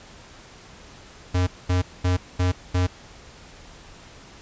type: tone bursts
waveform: square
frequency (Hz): 90.4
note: F#2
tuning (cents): -40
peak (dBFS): -19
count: 5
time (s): 1.34-2.87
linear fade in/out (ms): 10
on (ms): 130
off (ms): 220
effects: pink hiss -46 dBFS RMS until 4.41 s + resampled to 16000 Hz